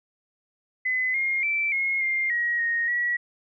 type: tone with pitch steps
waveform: sine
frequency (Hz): 2025 / 2133 / 2331 / 2159 / 2110 / 1899 / 1865 / 1928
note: B6 / C7 / D7 / C#7 / C7 / A#6 / A#6 / B6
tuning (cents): +43 / +33 / -14 / -46 / +14 / +32 / 0 / -42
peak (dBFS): -22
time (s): 0.85-3.17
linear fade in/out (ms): 10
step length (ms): 290
effects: none